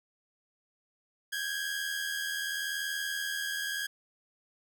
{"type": "tone pair together", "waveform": "sawtooth", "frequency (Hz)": [1576.2, 1657], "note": ["G6", "G#6"], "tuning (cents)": [9, -4], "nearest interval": "minor second", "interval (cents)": 87, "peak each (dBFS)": [-34, -30], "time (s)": [1.32, 3.87], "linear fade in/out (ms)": 10, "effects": []}